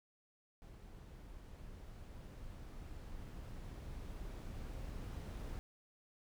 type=noise with level ramp; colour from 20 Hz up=brown; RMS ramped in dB=-54 to -44 dBFS; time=0.62-5.59 s; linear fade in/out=0 ms; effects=none